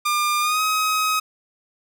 sawtooth tone with pitch glide, 1200 to 1266.2 Hz, D6 to D#6, +37 to +30 cents, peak -15 dBFS, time 0.05-1.2 s, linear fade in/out 10 ms, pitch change +93 cents, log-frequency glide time 0.4-0.61 s, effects none

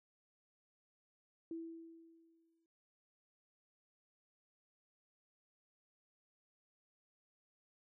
sine tone with exponential decay, 329.6 Hz, E4, in tune, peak -40 dBFS, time 1.51-2.66 s, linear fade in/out 2 ms, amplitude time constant 250 ms, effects none

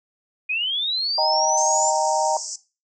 sine linear sweep, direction up, 2436 to 7300 Hz, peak -21 dBFS, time 0.49-1.91 s, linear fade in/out 10 ms
sine chord, Eb major, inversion none, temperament equal with one note detuned, 622.3 / 784 / 924.3 Hz, Eb5 / G5 / Bb5, 0 / 0 / -15 cents, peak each -23 dBFS, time 1.18-2.37 s, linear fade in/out 2 ms
white band-pass noise, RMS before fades -32 dBFS, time 1.57-2.56 s, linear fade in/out 5 ms, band 5000 to 7800 Hz, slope 96 dB/octave
effects noise-tail reverb RT60 0.3 s tail -17 dB re dry

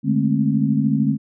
sine tone cluster, 148.2 / 208.9 / 222.1 / 266.3 Hz, D3 / G#3 / A3 / C4, +16 / +10 / +16 / +31 cents, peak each -21 dBFS, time 0.03-1.18 s, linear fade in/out 50 ms, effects none

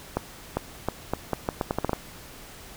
accelerating click train, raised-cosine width 1 ms, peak -10 dBFS, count 12, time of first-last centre 0.17-1.932 s, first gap 400 ms, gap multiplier 0.79, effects pink hiss -45 dBFS RMS until 2.76 s

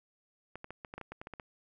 clicks, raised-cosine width 0.5 ms, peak -28 dBFS, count 12, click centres 0.556 / 0.644 / 0.706 / 0.848 / 0.939 / 0.98 / 1.013 / 1.12 / 1.215 / 1.271 / 1.337 / 1.398 s, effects none

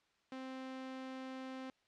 sawtooth tone, 261.6 Hz, C4, in tune, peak -40 dBFS, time 0.32-1.7 s, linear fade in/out 2 ms, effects white hiss -75 dBFS RMS until 1.87 s + low-pass 4000 Hz 12 dB/octave

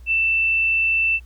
sine tone, 2665 Hz, E7, 18 cents sharp, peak -16 dBFS, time 0.06-1.2 s, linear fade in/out 50 ms, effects added 60 Hz sine -39 dBFS peak until 1.25 s + pink hiss -59 dBFS RMS until 1.25 s

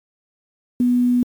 sine tone with quantisation, 245.8 Hz, B3, 8 cents flat, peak -13 dBFS, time 0.8-1.23 s, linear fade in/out 2 ms, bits 7, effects MP3 96 kbps

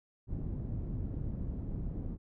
pink low-pass noise, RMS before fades -37 dBFS, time 0.27-2.18 s, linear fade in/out 50 ms, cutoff 210 Hz, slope 12 dB/octave, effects none

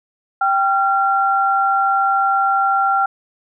sine tone pair together, 784 / 1373.5 Hz, G5 / F6, 0 / -29 cents, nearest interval minor seventh, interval 971 cents, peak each -16 dBFS, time 0.41-3.06 s, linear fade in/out 5 ms, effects none

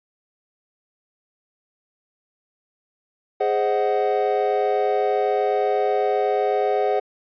triangle chord, Ab dominant seventh, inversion none, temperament equal with one note detuned, 415.3 / 523.3 / 622.3 / 743.4 Hz, Ab4 / C5 / Eb5 / Gb5, 0 / 0 / 0 / +8 cents, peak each -20 / -23 / -25 / -21 dBFS, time 3.4-7 s, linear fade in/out 10 ms, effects resampled to 11025 Hz

